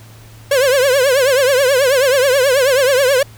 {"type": "tone with vibrato", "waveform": "45% pulse", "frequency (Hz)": 532, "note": "C5", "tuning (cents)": 29, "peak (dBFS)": -10, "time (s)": [0.51, 3.23], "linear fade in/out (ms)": 5, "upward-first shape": "triangle", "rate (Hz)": 9.3, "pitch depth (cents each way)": 160, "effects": ["added 111 Hz sine -38 dBFS peak until 3.37 s", "pink hiss -44 dBFS RMS until 3.37 s"]}